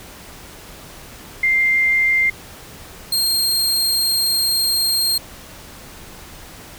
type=tone pair in turn; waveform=sine / sawtooth; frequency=2098 / 4208 Hz; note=C7 / C8; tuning=+4 / +9 cents; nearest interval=octave; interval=1205 cents; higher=second; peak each=-13 dBFS; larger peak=neither; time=1.43-2.3 / 3.12-5.18 s; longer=second; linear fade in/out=5 ms; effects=pink hiss -39 dBFS RMS until 6.78 s